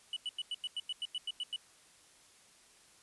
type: tone bursts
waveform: triangle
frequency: 2960 Hz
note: F#7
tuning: in tune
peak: -33 dBFS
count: 12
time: 0.13-1.561 s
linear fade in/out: 2 ms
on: 34 ms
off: 93 ms
effects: white hiss -62 dBFS RMS until 3.02 s + resampled to 24000 Hz